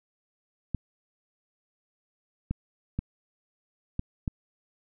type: clicks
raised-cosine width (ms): 5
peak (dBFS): -16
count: 5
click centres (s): 0.747 / 2.51 / 2.99 / 3.994 / 4.278
effects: none